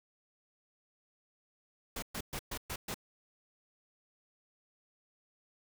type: noise bursts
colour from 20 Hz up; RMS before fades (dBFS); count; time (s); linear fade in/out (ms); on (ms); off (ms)
pink; -39; 6; 1.96-2.944; 5; 64; 120
effects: none